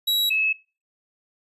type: tone pair in turn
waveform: 45% pulse / sine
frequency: 3880 / 2590 Hz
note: B7 / E7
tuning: -31 / -31 cents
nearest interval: perfect fifth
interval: 700 cents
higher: first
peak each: -19 dBFS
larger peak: neither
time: 0.07-0.3 / 0.3-0.53 s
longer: neither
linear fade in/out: 10 ms
effects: noise-tail reverb RT60 0.3 s tail -19 dB re dry + resampled to 32000 Hz